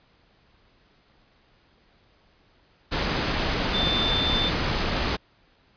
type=tone in noise; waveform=sine; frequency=3554 Hz; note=A7; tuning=17 cents sharp; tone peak=-24 dBFS; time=3.73-4.5 s; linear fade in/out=20 ms; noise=pink; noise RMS=-25 dBFS; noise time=2.91-5.17 s; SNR=-2 dB; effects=pink hiss -61 dBFS RMS until 5.76 s + resampled to 11025 Hz